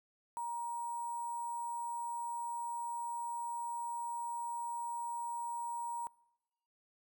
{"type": "tone with sample-and-hold", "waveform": "sine", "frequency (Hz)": 945, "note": "A#5", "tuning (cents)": 23, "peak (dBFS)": -36, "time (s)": [0.37, 6.07], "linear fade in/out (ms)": 0, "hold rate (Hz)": 8820, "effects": ["noise-tail reverb RT60 1.0 s tail -25 dB re dry"]}